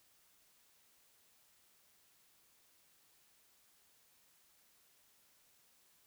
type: silence
effects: white hiss -70 dBFS RMS until 6.06 s